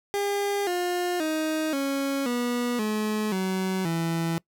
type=tone with pitch steps; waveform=30% pulse; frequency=403.7 / 355.5 / 313.1 / 275.7 / 242.8 / 213.9 / 188.33 / 165.86 Hz; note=G#4 / F4 / D#4 / C#4 / B3 / A3 / F#3 / E3; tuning=-49 / +31 / +11 / -9 / -29 / -49 / +31 / +11 cents; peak=-22 dBFS; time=0.14-4.38 s; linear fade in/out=0 ms; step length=530 ms; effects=noise-tail reverb RT60 0.1 s tail -23 dB re dry